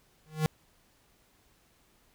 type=tone with exponential growth; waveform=square; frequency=155.56 Hz; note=D#3; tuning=in tune; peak=-21 dBFS; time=0.26-0.46 s; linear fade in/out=0 ms; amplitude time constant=42 ms; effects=pink hiss -66 dBFS RMS until 2.14 s